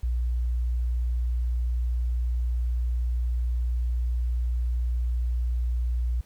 sine tone, 60 Hz, B1, 49 cents flat, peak -22 dBFS, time 0.03-6.21 s, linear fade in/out 5 ms, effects tanh soft clip ceiling -19 dBFS + pink hiss -60 dBFS RMS until 6.25 s

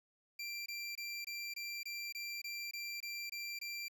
25% pulse tone bursts, 2361 Hz, D7, 9 cents sharp, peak -37 dBFS, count 12, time 0.39-3.883 s, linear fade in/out 5 ms, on 270 ms, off 23 ms, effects none

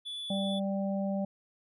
triangle tone, 3451 Hz, A7, 34 cents flat, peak -35 dBFS, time 0.05-0.6 s, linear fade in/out 20 ms
harmonic tone, 196 Hz, G3, in tune, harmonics 1 / 3 / 4, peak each -30 / -35 / -42 dBFS, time 0.3-1.25 s, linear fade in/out 5 ms
effects resampled to 32000 Hz

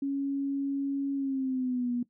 sine tone with pitch glide, 277.2 to 242.7 Hz, C#4 to B3, 0 to -30 cents, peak -27 dBFS, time 0.02-2.03 s, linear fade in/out 5 ms, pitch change -230 cents, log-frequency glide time 1.15-1.92 s, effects noise-tail reverb RT60 0.1 s tail -17 dB re dry

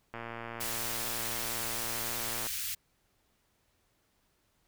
click train, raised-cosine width 0.5 ms, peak -25 dBFS, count 271, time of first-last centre 0.14-2.468 s, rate 116 Hz
white band-stop noise, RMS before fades -36 dBFS, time 0.6-2.75 s, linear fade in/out 10 ms, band 120 to 1700 Hz, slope 24 dB/octave
effects pink hiss -73 dBFS RMS until 4.67 s

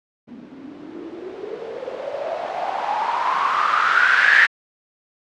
violet noise with low-pass filter sweep, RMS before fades -21 dBFS, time 0.27-4.47 s, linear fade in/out 20 ms, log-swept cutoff 230 to 1800 Hz, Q 7.9, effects low-pass 4000 Hz 12 dB/octave

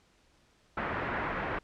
white low-pass noise, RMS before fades -34 dBFS, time 0.77-1.59 s, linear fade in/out 5 ms, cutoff 1800 Hz, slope 24 dB/octave, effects pink hiss -66 dBFS RMS until 1.63 s + low-pass 7000 Hz 12 dB/octave

